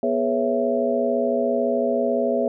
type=tone cluster; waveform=sine; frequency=243.9 / 418.3 / 492 / 550 / 664 Hz; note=B3 / G#4 / B4 / C#5 / E5; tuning=-21 / +12 / -7 / -14 / +12 cents; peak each=-25 / -25 / -30 / -24 / -24 dBFS; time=0.03-2.48 s; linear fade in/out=2 ms; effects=none